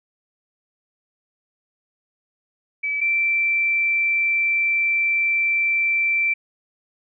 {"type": "tone pair in turn", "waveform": "sine", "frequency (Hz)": [2299, 2341], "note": ["D7", "D7"], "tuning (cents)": [-37, -6], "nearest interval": "unison", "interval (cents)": 31, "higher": "second", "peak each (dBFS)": [-21, -17], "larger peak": "second", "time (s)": [[2.83, 3.01], [3.01, 6.34]], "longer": "second", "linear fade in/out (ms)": 10, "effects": []}